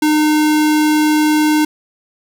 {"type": "tone", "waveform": "square", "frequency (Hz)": 304.8, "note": "D#4", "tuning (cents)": -36, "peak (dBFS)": -11, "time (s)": [0.02, 1.65], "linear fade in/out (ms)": 5, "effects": []}